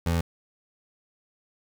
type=tone; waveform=25% pulse; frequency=84.2 Hz; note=E2; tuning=37 cents sharp; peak=-19 dBFS; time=0.06-0.21 s; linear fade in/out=5 ms; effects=9-bit